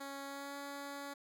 10% pulse tone with pitch glide, 277.2 to 281.9 Hz, C#4 to C#4, 0 to +29 cents, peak -35 dBFS, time 0-1.14 s, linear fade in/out 10 ms, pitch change +29 cents, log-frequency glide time 0.25-0.55 s, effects none

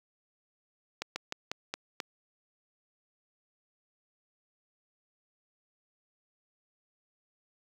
slowing click train, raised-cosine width 0.2 ms, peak -16 dBFS, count 6, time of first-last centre 1.02-2.002 s, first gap 140 ms, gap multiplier 1.17, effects high-pass 200 Hz 12 dB/octave + 8-bit

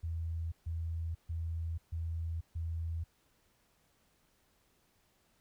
sine tone bursts, 82.4 Hz, E2, in tune, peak -34 dBFS, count 5, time 0.03-3.04 s, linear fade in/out 10 ms, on 490 ms, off 140 ms, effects pink hiss -72 dBFS RMS until 5.4 s

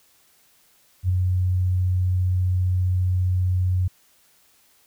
sine tone with ADSR envelope, 91.5 Hz, F#2, 19 cents flat, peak -15 dBFS, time 1.03-3.88 s, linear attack 63 ms, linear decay 3 ms, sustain -3 dB, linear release 8 ms, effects white hiss -59 dBFS RMS until 4.86 s

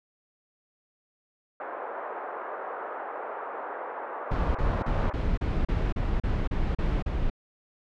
pink band-pass noise, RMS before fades -36 dBFS, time 1.6-5.13 s, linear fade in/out 2 ms, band 470 to 1400 Hz, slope 24 dB/octave
brown noise bursts, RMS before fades -26 dBFS, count 11, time 4.31-7.3 s, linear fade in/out 5 ms, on 240 ms, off 35 ms
effects low-pass 3000 Hz 12 dB/octave

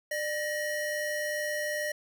square tone pair together, 598.2 / 1897 Hz, D5 / A#6, +32 / +30 cents, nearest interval octave + minor sixth, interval 1998 cents, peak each -33 / -34 dBFS, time 0.11-1.92 s, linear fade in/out 5 ms, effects none

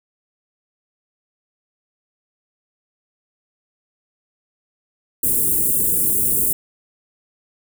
white band-stop noise, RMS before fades -18 dBFS, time 5.23-6.53 s, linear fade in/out 5 ms, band 450 to 8300 Hz, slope 48 dB/octave, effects none

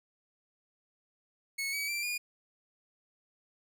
sawtooth tone with pitch steps, 2200 / 2275 / 2352 / 2433 Hz, C#7 / C#7 / D7 / D#7, -14 / +44 / +2 / -39 cents, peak -29 dBFS, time 1.58-2.18 s, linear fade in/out 10 ms, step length 150 ms, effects none

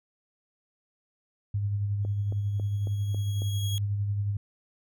sine tone with tremolo, 101.7 Hz, G#2, 36 cents flat, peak -24 dBFS, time 1.54-4.37 s, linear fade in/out 5 ms, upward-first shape sine, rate 11 Hz, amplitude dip 35%
sawtooth tone with exponential growth, 3306 Hz, G#7, 9 cents flat, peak -30 dBFS, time 2.03-3.78 s, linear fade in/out 0 ms, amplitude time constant 380 ms
click train, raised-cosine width 2 ms, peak -26 dBFS, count 6, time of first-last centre 2.05-3.42 s, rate 3.65 Hz
effects none

